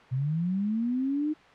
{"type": "linear sweep", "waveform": "sine", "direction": "up", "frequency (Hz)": [123.47, 311.1], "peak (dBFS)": -25, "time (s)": [0.11, 1.34], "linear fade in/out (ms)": 20, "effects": ["white hiss -52 dBFS RMS until 1.54 s", "low-pass 2000 Hz 12 dB/octave"]}